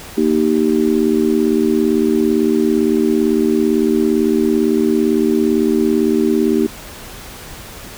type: chord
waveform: sine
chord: Eb major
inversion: second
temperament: just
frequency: 233.3 / 311.1 / 388.9 Hz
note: Bb3 / Eb4 / G4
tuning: +2 / 0 / -14 cents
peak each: -16 dBFS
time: 0.17-6.67 s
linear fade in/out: 10 ms
effects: pink hiss -34 dBFS RMS until 7.97 s